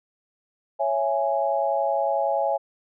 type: chord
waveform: sine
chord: C# minor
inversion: none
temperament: just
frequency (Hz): 554.4 / 665.2 / 831.5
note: C#5 / E5 / G#5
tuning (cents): 0 / +16 / +2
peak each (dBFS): -25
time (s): 0.79-2.58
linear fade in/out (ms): 20
effects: none